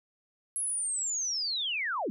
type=linear sweep; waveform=sine; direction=down; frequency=10880 to 182.9 Hz; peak=-29 dBFS; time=0.56-2.1 s; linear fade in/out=0 ms; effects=none